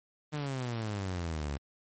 sawtooth exponential sweep, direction down, 153.3 to 68.1 Hz, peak -29 dBFS, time 0.32-1.58 s, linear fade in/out 20 ms, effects MP3 32 kbps

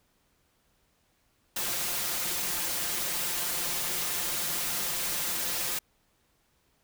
white noise with comb filter, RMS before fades -31 dBFS, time 1.56-5.79 s, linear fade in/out 5 ms, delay 5.7 ms, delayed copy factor +0.65, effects pink hiss -70 dBFS RMS until 6.83 s

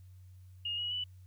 sine tone with pitch steps, 2848 / 2908 / 2969 Hz, F7 / F#7 / F#7, +33 / -31 / +5 cents, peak -33 dBFS, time 0.65-1.04 s, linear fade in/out 5 ms, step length 130 ms, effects added 92 Hz sine -51 dBFS peak until 1.26 s + white hiss -74 dBFS RMS until 1.26 s

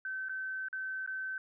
sine tone with dropouts, 1536 Hz, G6, 36 cents flat, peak -35 dBFS, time 0.05-1.38 s, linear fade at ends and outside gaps 2 ms, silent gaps 0.286-0.294 / 0.685-0.728 / 1.063-1.075 s, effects none

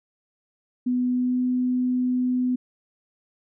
sine tone with pitch glide, 248.9 to 251.1 Hz, B3 to B3, +14 to +29 cents, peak -20 dBFS, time 0.86-2.56 s, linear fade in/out 10 ms, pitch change +15 cents, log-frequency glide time 1.09-1.42 s, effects none

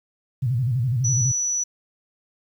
sine tone with vibrato, 123.47 Hz, B2, in tune, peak -19 dBFS, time 0.42-1.32 s, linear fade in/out 10 ms, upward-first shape square, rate 12 Hz, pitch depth 130 cents each way
sine tone, 5920 Hz, F#8, in tune, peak -21 dBFS, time 1.04-1.64 s, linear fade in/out 10 ms
effects 9-bit

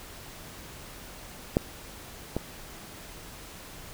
clicks, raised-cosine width 2 ms, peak -7 / -14 dBFS, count 2, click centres 1.569 / 2.366 s, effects pink hiss -45 dBFS RMS until 3.93 s

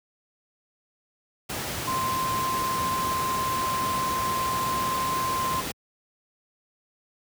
sine tone in noise, 1043 Hz, C6, 6 cents flat, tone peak -25 dBFS, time 1.87-5.61 s, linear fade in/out 10 ms, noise pink, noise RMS -31 dBFS, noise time 1.49-5.72 s, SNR +3 dB, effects high-pass 80 Hz 12 dB/octave

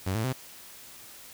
sawtooth tone with pitch steps, 94.7 / 110.68 / 129.36 Hz, F#2 / A2 / C3, +41 / +11 / -19 cents, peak -23 dBFS, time 0.06-0.33 s, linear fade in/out 10 ms, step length 90 ms, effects white hiss -48 dBFS RMS until 1.33 s

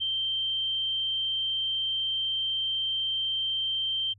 sine tone, 3136 Hz, G7, in tune, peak -26 dBFS, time 0-4.14 s, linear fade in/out 20 ms, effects added 100 Hz sine -55 dBFS peak until 4.18 s

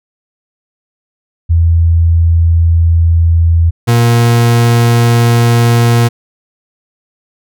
sine / 40% pulse tone pair in turn, 83.4 / 117.95 Hz, E2 / A#2, +21 / +21 cents, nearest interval tritone, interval 600 cents, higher second, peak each -5 dBFS, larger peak neither, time 1.49-3.71 / 3.87-6.09 s, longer neither, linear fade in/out 20 ms, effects none

